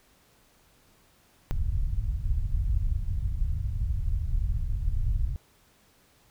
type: low-pass noise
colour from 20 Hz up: pink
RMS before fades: -27 dBFS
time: 1.51-5.36 s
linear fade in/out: 0 ms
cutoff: 100 Hz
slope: 24 dB/octave
effects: pink hiss -62 dBFS RMS until 6.3 s